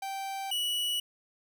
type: tone pair in turn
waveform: 45% pulse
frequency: 780 / 2938 Hz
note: G5 / F#7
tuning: -9 / -13 cents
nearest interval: octave + major seventh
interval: 2296 cents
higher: second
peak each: -34 / -28 dBFS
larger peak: second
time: 0.02-0.51 / 0.51-1 s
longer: neither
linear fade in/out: 5 ms
effects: none